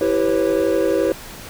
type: chord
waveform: triangle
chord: C# half-diminished seventh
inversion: first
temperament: equal with one note detuned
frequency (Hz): 329.6 / 392 / 493.9 / 545.5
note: E4 / G4 / B4 / C#5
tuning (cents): 0 / 0 / 0 / -28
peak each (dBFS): -19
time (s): 0.01-1.12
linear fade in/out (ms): 2
effects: pink hiss -36 dBFS RMS until 1.49 s